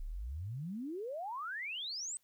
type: exponential sweep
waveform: sine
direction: up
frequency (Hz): 30.31 to 8430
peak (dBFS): -38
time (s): 0-2.17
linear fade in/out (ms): 0
effects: white hiss -75 dBFS RMS until 2.23 s